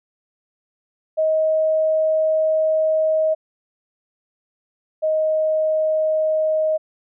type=tone pair in turn; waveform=sine; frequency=630 / 626 Hz; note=D#5 / D#5; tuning=+21 / +10 cents; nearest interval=unison; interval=11 cents; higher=first; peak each=-15 / -16 dBFS; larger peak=first; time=1.17-3.35 / 5.02-6.78 s; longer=first; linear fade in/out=20 ms; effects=none